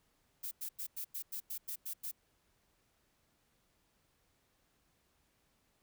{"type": "noise bursts", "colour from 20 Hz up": "violet", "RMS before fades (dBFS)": -41, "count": 10, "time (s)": [0.43, 2.115], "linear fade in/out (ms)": 10, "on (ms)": 83, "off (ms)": 95, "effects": ["pink hiss -75 dBFS RMS until 5.82 s"]}